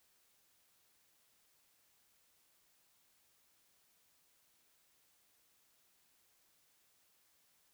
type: silence
effects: white hiss -73 dBFS RMS until 7.73 s